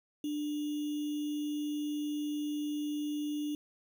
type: tone with sample-and-hold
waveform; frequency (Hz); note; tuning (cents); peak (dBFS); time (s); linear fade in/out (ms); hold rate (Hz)
sine; 296.6; D4; +17; -32; 0.24-3.55; 2; 3150
effects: none